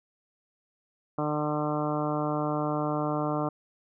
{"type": "harmonic tone", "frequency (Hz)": 150, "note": "D3", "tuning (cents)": 37, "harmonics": [1, 2, 3, 4, 5, 6, 7, 8, 9], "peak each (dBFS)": [-33, -31, -36, -33, -35, -40, -37, -37, -42], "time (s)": [1.18, 3.49], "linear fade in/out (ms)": 5, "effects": []}